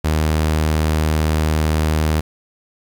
sawtooth tone, 77.78 Hz, D#2, in tune, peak -11 dBFS, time 0.04-2.21 s, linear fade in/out 10 ms, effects 8-bit

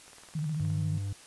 click train, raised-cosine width 0.5 ms, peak -37 dBFS, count 13, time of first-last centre 0.08-0.702 s, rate 19.3 Hz
sine tone with vibrato, 153.6 Hz, D#3, 22 cents flat, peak -29 dBFS, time 0.35-0.98 s, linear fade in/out 5 ms, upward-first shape square, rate 14 Hz, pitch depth 68 cents each way
triangle tone, 99.4 Hz, G2, 25 cents sharp, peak -29 dBFS, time 0.6-1.13 s, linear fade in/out 5 ms
effects white hiss -52 dBFS RMS until 1.26 s + resampled to 24000 Hz

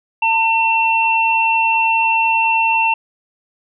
sine tone pair together, 902.1 / 2705 Hz, A5 / E7, +43 / +44 cents, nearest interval octave + perfect fifth, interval 1901 cents, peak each -15 dBFS, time 0.22-2.94 s, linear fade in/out 5 ms, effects none

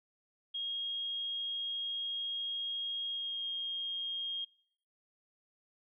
sine tone with pitch glide, 3263 to 3239 Hz, G#7 to G#7, -31 to -44 cents, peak -35 dBFS, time 0.54-4.45 s, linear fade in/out 10 ms, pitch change -13 cents, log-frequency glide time 3.09-3.41 s, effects noise-tail reverb RT60 0.7 s tail -25 dB re dry

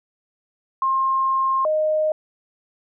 sine tone pair in turn, 1064 / 618.9 Hz, C6 / D#5, +29 / -9 cents, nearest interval major sixth, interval 938 cents, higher first, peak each -17 dBFS, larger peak neither, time 0.82-1.65 / 1.65-2.12 s, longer first, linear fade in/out 2 ms, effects none

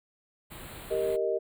pink band-stop noise, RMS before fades -44 dBFS, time 0.5-1.17 s, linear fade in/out 20 ms, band 4300 to 7500 Hz, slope 96 dB/octave
sine chord, Eb major, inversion first, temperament equal, 392 / 466.2 / 622.3 Hz, G4 / Bb4 / Eb5, 0 / 0 / 0 cents, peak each -30 dBFS, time 0.9-1.39 s, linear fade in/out 20 ms
effects none

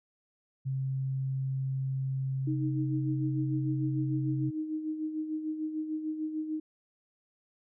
sine tone, 133.4 Hz, C3, 34 cents sharp, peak -29 dBFS, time 0.65-4.51 s, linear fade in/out 20 ms
sine tone with tremolo, 311.1 Hz, D#4, in tune, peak -29 dBFS, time 2.47-6.6 s, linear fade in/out 5 ms, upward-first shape sine, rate 6.7 Hz, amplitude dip 55%
effects none

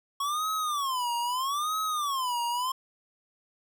square tone with vibrato, 1100 Hz, C#6, 14 cents flat, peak -28 dBFS, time 0.2-2.72 s, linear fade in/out 5 ms, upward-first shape sine, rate 0.78 Hz, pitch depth 260 cents each way, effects none

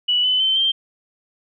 sine tone with pitch steps, 2950 / 3017 / 3086 / 3156 Hz, F#7 / F#7 / G7 / G7, -6 / +33 / -28 / +11 cents, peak -15 dBFS, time 0.08-0.72 s, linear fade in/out 10 ms, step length 160 ms, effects none

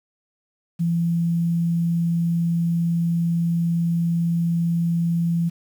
sine tone with quantisation, 168.9 Hz, E3, 42 cents sharp, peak -18 dBFS, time 0.79-5.5 s, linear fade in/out 20 ms, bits 8, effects none

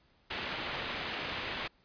white low-pass noise, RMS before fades -38 dBFS, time 0.3-1.68 s, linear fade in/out 10 ms, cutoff 3500 Hz, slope 24 dB/octave, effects pink hiss -68 dBFS RMS until 1.84 s + resampled to 11025 Hz

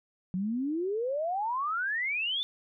sine exponential sweep, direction up, 177.8 to 3583 Hz, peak -28 dBFS, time 0.34-2.43 s, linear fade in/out 0 ms, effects none

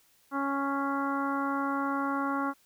harmonic tone with a mistuned harmonic, 277.2 Hz, C#4, in tune, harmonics 1 / 2 / 3 / 4 / 5 / 6 / 7, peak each -31 / -39 / -36 / -33 / -35 / -49 / -50 dBFS, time 0.31-2.54 s, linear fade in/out 50 ms, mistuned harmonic 7, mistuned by +29 cents, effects white hiss -65 dBFS RMS until 2.65 s

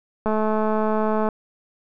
click train, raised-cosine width 1 ms, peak -10 dBFS, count 223, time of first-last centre 0.26-1.288 s, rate 216 Hz, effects none

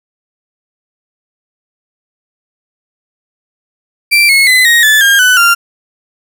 35% pulse tone with pitch steps, 2349 / 2179 / 2021 / 1875.2 / 1739.5 / 1613.7 / 1497 / 1388.7 Hz, D7 / C#7 / B6 / A#6 / A6 / G6 / F#6 / F6, 0 / -30 / +39 / +10 / -20 / +50 / +20 / -10 cents, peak -3 dBFS, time 4.11-5.55 s, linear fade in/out 20 ms, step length 180 ms, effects none

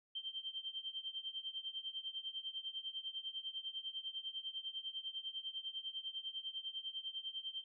sine tone with tremolo, 3136 Hz, G7, in tune, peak -38 dBFS, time 0.15-7.64 s, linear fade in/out 5 ms, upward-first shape triangle, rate 10 Hz, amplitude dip 95%, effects none

